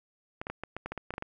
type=clicks; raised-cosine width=0.5 ms; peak=-21 dBFS; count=12; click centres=0.415 / 0.469 / 0.5 / 0.636 / 0.766 / 0.86 / 0.92 / 0.977 / 1.106 / 1.139 / 1.181 / 1.224 s; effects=none